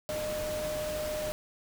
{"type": "tone in noise", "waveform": "sine", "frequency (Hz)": 610, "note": "D#5", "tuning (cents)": -34, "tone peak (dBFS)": -32, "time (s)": [0.09, 1.32], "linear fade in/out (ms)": 0, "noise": "pink", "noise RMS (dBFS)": -39, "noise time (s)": [0.09, 1.32], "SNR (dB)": 4, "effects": []}